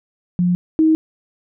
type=tone pair in turn; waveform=sine; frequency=177.7 / 316.6 Hz; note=F3 / D#4; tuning=+30 / +30 cents; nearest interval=minor seventh; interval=1000 cents; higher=second; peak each=-13 / -10 dBFS; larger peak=second; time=0.39-0.55 / 0.79-0.95 s; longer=neither; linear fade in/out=0 ms; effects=none